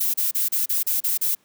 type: noise bursts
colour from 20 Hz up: violet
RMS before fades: -22 dBFS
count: 8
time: 0-1.351 s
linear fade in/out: 10 ms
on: 140 ms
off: 33 ms
effects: pink hiss -62 dBFS RMS until 1.44 s + high-pass 150 Hz 12 dB/octave